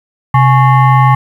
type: tone with frequency modulation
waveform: sine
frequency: 130.81 Hz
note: C3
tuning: in tune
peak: -4 dBFS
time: 0.34-1.15 s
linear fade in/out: 5 ms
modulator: 972 Hz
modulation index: 1
effects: 7-bit